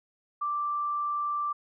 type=tone; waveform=sine; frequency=1174.7 Hz; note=D6; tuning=in tune; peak=-27 dBFS; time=0.41-1.53 s; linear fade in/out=10 ms; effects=none